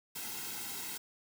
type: noise with comb filter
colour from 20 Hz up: white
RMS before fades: -41 dBFS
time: 0.15-0.98 s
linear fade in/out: 10 ms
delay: 1.7 ms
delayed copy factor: -0.85
effects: none